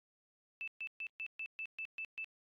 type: tone bursts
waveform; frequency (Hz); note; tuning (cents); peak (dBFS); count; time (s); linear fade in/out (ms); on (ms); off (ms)
sine; 2637; E7; 0; -39; 9; 0.61-2.244; 0; 66; 130
effects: AAC 48 kbps